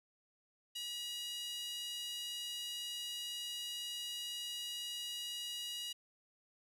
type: tone with high-pass filter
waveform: 5% pulse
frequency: 962 Hz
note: B5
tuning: 46 cents flat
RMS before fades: -43 dBFS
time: 0.75-5.93 s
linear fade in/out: 10 ms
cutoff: 3100 Hz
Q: 8.4
effects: none